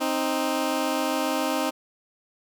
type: tone pair together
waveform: 15% pulse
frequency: 263.8 / 311.1 Hz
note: C4 / D#4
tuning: +14 / 0 cents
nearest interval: minor third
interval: 286 cents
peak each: -20 dBFS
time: 0-1.71 s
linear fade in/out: 20 ms
effects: none